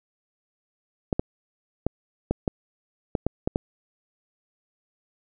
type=clicks; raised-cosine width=2 ms; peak=-9 dBFS; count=9; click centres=1.128 / 1.195 / 1.866 / 2.31 / 2.478 / 3.152 / 3.266 / 3.475 / 3.559 s; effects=none